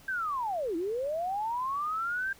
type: linear two-way sweep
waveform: sine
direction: down then up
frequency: 1600 to 315.6 to 1600 Hz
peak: -29 dBFS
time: 0.08-2.33 s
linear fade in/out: 5 ms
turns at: 0.76 s
effects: pink hiss -56 dBFS RMS until 2.39 s